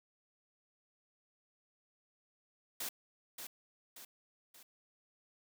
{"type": "noise with echo", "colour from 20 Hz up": "white", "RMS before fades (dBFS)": -40, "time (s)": [2.8, 2.89], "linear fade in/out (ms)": 5, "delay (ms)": 580, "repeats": 3, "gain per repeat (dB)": -6, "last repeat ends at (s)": 4.63, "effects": ["high-pass 200 Hz 12 dB/octave"]}